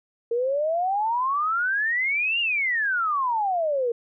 sine exponential two-way sweep, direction up then down, 457.8 to 2858 to 457.8 Hz, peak -21 dBFS, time 0.31-3.92 s, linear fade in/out 5 ms, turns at 2.4 s, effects none

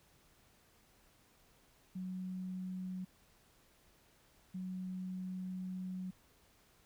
sine tone bursts at uneven times, 185 Hz, F#3, in tune, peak -39 dBFS, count 2, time 1.95-3.05 / 4.54-6.11 s, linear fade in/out 10 ms, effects pink hiss -68 dBFS RMS until 6.85 s

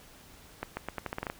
accelerating click train, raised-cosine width 0.5 ms, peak -18 dBFS, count 10, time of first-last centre 0.63-1.3 s, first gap 140 ms, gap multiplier 0.83, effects pink hiss -54 dBFS RMS until 1.39 s

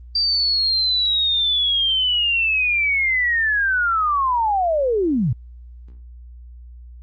sine linear sweep, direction down, 4699 to 102.2 Hz, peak -16 dBFS, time 0.15-5.33 s, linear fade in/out 5 ms, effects added 60 Hz sine -37 dBFS peak until 7.02 s + Opus 24 kbps

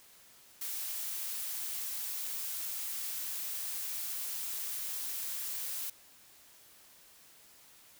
blue noise, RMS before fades -38 dBFS, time 0.61-5.9 s, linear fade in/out 5 ms, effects white hiss -59 dBFS RMS until 7.99 s

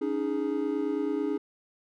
triangle chord, C# suspended second, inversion none, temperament equal with one note detuned, 282 / 311.1 / 415.3 Hz, C#4 / D#4 / G#4, +30 / 0 / 0 cents, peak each -29 dBFS, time 0.01-1.38 s, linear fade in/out 10 ms, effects none

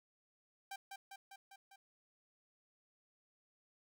sawtooth tone with echo, 784 Hz, G5, in tune, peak -40 dBFS, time 0.71-0.76 s, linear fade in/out 5 ms, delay 200 ms, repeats 5, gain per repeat -3 dB, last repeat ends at 1.76 s, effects none

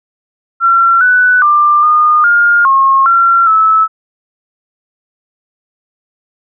sine tone with pitch steps, 1362 / 1490 / 1189 / 1221 / 1414 / 1081 / 1367 / 1304 Hz, F6 / F#6 / D6 / D#6 / F6 / C#6 / F6 / E6, -44 / +12 / +21 / -33 / +21 / -44 / -37 / -19 cents, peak -5 dBFS, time 0.6-3.88 s, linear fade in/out 50 ms, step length 410 ms, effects none

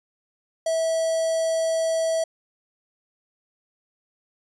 square tone with notch filter, 651 Hz, E5, 22 cents flat, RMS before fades -23 dBFS, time 0.66-2.24 s, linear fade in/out 5 ms, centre 2400 Hz, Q 0.55, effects resampled to 22050 Hz

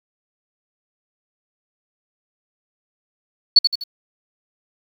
sine tone with echo, 4435 Hz, C#8, in tune, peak -5 dBFS, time 3.56-3.59 s, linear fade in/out 5 ms, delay 83 ms, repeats 3, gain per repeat -7 dB, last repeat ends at 3.839 s, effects 7-bit

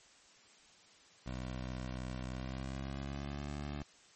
15% pulse tone with pitch glide, 63.3 to 72.29 Hz, B1 to D2, +43 to -27 cents, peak -33 dBFS, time 1.26-3.83 s, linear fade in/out 5 ms, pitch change +230 cents, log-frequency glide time 2.28-3.5 s, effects white hiss -62 dBFS RMS until 4.15 s + MP3 32 kbps

